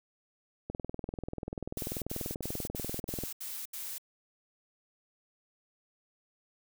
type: click train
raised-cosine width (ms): 2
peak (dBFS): -23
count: 53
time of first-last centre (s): 0.7-3.237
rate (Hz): 20.5
type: noise bursts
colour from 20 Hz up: blue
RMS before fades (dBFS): -40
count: 7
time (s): 1.77-3.982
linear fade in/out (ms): 5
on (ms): 250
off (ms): 77
effects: none